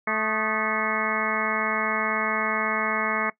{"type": "harmonic tone with a mistuned harmonic", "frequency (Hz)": 218.1, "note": "A3", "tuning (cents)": -15, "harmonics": [1, 2, 3, 4, 5, 6, 7, 8, 9, 10], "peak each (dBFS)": [-33, -34, -32, -34, -32, -30, -35, -32, -33, -29], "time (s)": [0.07, 3.3], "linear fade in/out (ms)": 5, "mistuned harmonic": 6, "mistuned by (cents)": -87, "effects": ["noise-tail reverb RT60 0.1 s tail -19 dB re dry"]}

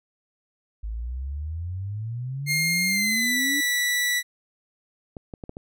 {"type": "exponential sweep", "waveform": "sine", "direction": "up", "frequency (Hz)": [51.91, 293.7], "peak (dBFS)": -28, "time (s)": [0.83, 3.61], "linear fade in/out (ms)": 10}
{"type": "tone with pitch glide", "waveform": "sawtooth", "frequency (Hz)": [2124, 1959], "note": ["C7", "B6"], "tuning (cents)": [25, -15], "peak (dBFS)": -18, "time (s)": [2.46, 4.23], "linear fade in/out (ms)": 50, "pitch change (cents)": -140, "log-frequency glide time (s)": [2.87, 3.41]}
{"type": "clicks", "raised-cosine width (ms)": 2, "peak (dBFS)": -23, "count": 5, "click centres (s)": [5.168, 5.338, 5.438, 5.494, 5.569]}
{"effects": []}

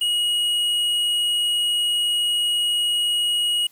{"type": "tone with hard clipping", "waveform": "sine", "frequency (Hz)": 2897, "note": "F#7", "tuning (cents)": -37, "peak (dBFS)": -20, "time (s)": [0.01, 3.67], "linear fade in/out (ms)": 5, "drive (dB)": 7, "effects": ["white hiss -56 dBFS RMS until 3.71 s"]}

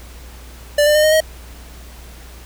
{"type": "tone with pitch steps", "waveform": "square", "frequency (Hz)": [587.3, 597.9, 608.7, 619.7, 630.9], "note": ["D5", "D5", "D#5", "D#5", "D#5"], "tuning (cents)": [0, 31, -38, -7, 24], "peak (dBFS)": -11, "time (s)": [0.78, 1.205], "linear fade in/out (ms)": 5, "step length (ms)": 85, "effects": ["added 60 Hz sine -36 dBFS peak until 2.45 s", "pink hiss -42 dBFS RMS until 2.45 s"]}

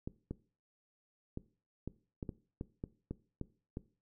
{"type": "clicks", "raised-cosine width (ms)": 3, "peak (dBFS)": -26, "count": 11, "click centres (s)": [0.075, 0.31, 1.374, 1.876, 2.228, 2.292, 2.611, 2.839, 3.11, 3.413, 3.771], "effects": ["noise-tail reverb RT60 0.4 s tail -19 dB re dry"]}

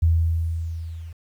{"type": "tone with level ramp", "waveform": "sine", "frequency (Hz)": 82.41, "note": "E2", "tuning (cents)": 0, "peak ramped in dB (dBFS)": [-13, -34], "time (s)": [0.02, 1.13], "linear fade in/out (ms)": 10, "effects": ["9-bit"]}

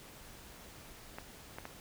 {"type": "clicks", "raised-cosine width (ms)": 0.5, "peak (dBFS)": -27, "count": 3, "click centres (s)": [1.185, 1.585, 1.654], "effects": ["pink hiss -53 dBFS RMS until 1.8 s"]}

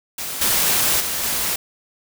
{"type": "noise with level steps", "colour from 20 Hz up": "white", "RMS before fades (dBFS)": [-28, -18, -24, -22], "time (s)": [0.18, 1.56], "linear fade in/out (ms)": 5, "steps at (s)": [0.41, 1, 1.23], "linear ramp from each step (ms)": 5, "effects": []}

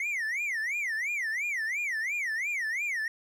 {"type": "tone with vibrato", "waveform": "triangle", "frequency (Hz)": 2059, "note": "C7", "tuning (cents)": -28, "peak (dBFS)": -27, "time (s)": [0, 3.08], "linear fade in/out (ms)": 2, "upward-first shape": "sine", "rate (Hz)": 2.9, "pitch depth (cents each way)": 290, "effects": []}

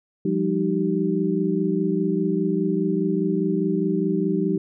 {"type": "tone cluster", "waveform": "sine", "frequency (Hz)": [174.7, 199.6, 311, 386.4], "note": ["F3", "G3", "D#4", "G4"], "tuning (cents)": [1, 32, -1, -25], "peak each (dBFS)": -25, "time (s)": [0.25, 4.58], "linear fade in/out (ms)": 5, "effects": []}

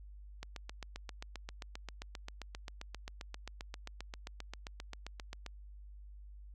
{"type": "click train", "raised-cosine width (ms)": 0.2, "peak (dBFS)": -26, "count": 39, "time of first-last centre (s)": [0.43, 5.463], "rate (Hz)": 7.55, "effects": ["added 50 Hz sine -49 dBFS peak until 6.54 s"]}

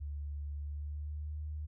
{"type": "tone with pitch glide", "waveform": "sine", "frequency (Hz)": [72.6, 75.73], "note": ["D2", "D#2"], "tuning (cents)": [-19, -46], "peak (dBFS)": -37, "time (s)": [0, 1.67], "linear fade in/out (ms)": 20, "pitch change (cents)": 73, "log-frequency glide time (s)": [0.57, 1.4], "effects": []}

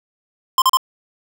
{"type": "tone bursts", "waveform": "square", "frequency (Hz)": 1046.5, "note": "C6", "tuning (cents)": 0, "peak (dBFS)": -11, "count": 3, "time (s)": [0.58, 0.771], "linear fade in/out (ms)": 2, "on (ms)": 39, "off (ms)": 37, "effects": []}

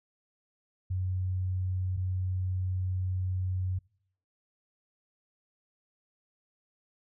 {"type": "tone pair in turn", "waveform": "sine", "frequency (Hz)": [92.5, 92.5], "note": ["F#2", "F#2"], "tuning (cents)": [0, 0], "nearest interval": "unison", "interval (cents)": 0, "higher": "neither", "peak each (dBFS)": [-28, -28], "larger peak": "neither", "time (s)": [[0.9, 1.97], [1.97, 3.79]], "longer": "second", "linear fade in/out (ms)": 10, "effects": ["noise-tail reverb RT60 0.7 s tail -26 dB re dry"]}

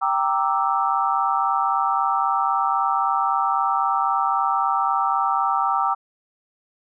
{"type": "chord", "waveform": "sine", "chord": "E half-diminished seventh", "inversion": "first", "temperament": "equal", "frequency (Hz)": [784, 932.3, 1174.7, 1318.5], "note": ["G5", "Bb5", "D6", "E6"], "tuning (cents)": [0, 0, 0, 0], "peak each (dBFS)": [-23, -25, -23, -24], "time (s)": [0.01, 5.95], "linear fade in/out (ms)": 20, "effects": []}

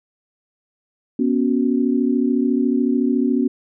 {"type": "chord", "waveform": "sine", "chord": "B suspended second", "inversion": "none", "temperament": "equal with one note detuned", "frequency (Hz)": [243.3, 277.2, 370], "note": ["B3", "C#4", "F#4"], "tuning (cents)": [-26, 0, 0], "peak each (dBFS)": [-18, -19, -24], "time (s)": [1.19, 3.48], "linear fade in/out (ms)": 5, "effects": []}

